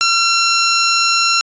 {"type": "tone", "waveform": "10% pulse", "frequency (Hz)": 1362, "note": "F6", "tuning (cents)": -44, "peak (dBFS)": -3, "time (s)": [0.01, 1.41], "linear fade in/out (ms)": 0, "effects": ["resampled to 16000 Hz"]}